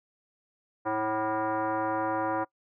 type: tone with frequency modulation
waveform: sine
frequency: 109.5 Hz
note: A2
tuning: 8 cents flat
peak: -26 dBFS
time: 0.85-2.45 s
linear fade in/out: 20 ms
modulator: 435 Hz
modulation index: 2.6
effects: noise-tail reverb RT60 0.1 s tail -23 dB re dry